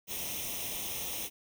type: noise with comb filter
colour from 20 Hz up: white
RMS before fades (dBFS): -37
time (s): 0.07-1.3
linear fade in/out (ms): 50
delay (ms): 0.33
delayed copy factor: +0.75
effects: none